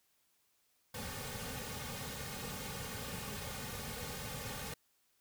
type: noise with comb filter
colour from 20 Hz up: pink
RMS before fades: -43 dBFS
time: 0.94-4.74 s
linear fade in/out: 5 ms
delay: 3 ms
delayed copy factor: -0.9
effects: white hiss -75 dBFS RMS until 5.2 s